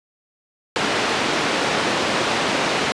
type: band-pass noise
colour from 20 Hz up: pink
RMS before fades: -21 dBFS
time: 0.76-2.92 s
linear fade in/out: 0 ms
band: 260 to 4200 Hz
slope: 12 dB/octave
effects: resampled to 22050 Hz